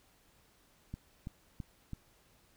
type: click train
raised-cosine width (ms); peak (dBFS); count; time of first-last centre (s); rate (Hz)
5; -28; 4; 0.94-1.933; 3.02
effects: pink hiss -67 dBFS RMS until 2.56 s